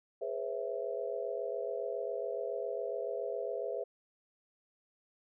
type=chord; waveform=sine; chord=C# minor seventh; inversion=second; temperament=equal with one note detuned; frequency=415.3 / 493.9 / 541.1 / 659.3 Hz; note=G#4 / B4 / C#5 / E5; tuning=0 / 0 / -42 / 0 cents; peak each=-40 / -39 / -40 / -40 dBFS; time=0.21-3.84 s; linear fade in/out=10 ms; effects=none